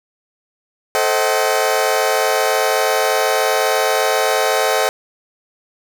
sawtooth chord, A diminished seventh, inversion none, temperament just, 440 / 528 / 633.6 / 760.3 Hz, A4 / C5 / Eb5 / Gb5, 0 / +16 / +31 / +47 cents, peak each -16 dBFS, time 0.95-4.89 s, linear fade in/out 0 ms, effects none

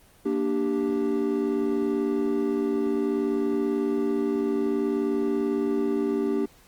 triangle chord, G minor, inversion first, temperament equal, 233.1 / 293.7 / 392 Hz, Bb3 / D4 / G4, 0 / 0 / 0 cents, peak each -27 / -25 / -24 dBFS, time 0.25-6.46 s, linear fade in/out 10 ms, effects pink hiss -56 dBFS RMS until 6.67 s + Opus 24 kbps

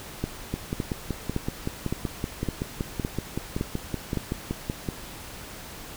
two click trains, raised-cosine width 3 ms, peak -14 / -13 dBFS, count 24 / 8, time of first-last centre 0.54-4.888 / 0.24-4.173 s, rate 5.29 / 1.78 Hz, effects pink hiss -41 dBFS RMS until 5.96 s

